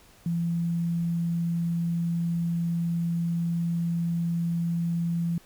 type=tone with quantisation; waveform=sine; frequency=169.3 Hz; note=E3; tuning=46 cents sharp; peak=-24 dBFS; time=0.26-5.38 s; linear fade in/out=2 ms; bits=9; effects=pink hiss -56 dBFS RMS until 5.45 s